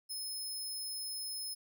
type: tone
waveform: 20% pulse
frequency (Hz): 5180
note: E8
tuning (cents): -31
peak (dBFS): -33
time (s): 0.09-1.55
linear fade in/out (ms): 20
effects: none